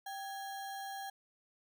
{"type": "tone with sample-and-hold", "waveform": "sine", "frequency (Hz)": 784, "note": "G5", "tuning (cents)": 0, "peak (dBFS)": -40, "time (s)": [0.06, 1.1], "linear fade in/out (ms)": 5, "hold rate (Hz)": 2450, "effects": []}